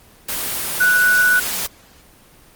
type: tone in noise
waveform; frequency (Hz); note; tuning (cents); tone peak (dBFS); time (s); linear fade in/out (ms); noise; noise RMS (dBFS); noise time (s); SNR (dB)
sine; 1479; F#6; -1; -11; 0.8-1.4; 10; white; -23; 0.28-1.67; +9
effects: pink hiss -48 dBFS RMS until 2.55 s + Opus 24 kbps